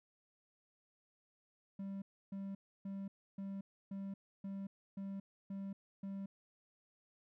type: tone bursts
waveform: triangle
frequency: 196 Hz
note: G3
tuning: in tune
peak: -39 dBFS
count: 9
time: 1.79-6.26 s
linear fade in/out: 5 ms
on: 230 ms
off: 300 ms
effects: none